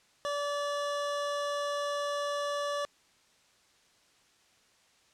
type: tone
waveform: 25% pulse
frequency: 577 Hz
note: D5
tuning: 31 cents flat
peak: -27 dBFS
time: 0.25-2.85 s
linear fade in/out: 0 ms
effects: white hiss -65 dBFS RMS until 5.13 s + low-pass 7000 Hz 12 dB/octave